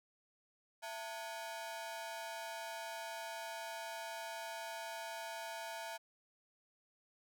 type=ring-modulated tone; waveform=sawtooth; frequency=784 Hz; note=G5; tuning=in tune; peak=-36 dBFS; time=0.82-5.98 s; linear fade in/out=20 ms; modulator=116 Hz; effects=none